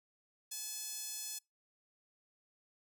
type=tone with high-pass filter; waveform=sawtooth; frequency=858 Hz; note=A5; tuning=44 cents flat; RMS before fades=-43 dBFS; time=0.51-1.39 s; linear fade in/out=10 ms; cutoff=6300 Hz; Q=1.3; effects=noise-tail reverb RT60 0.2 s tail -26 dB re dry